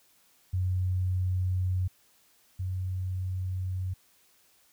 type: tone pair in turn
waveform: sine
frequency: 92 / 92.64 Hz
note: F#2 / F#2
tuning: -9 / +3 cents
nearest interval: unison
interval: 12 cents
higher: second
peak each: -25 / -29 dBFS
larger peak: first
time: 0.53-1.88 / 2.59-3.94 s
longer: neither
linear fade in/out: 10 ms
effects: white hiss -64 dBFS RMS until 4.72 s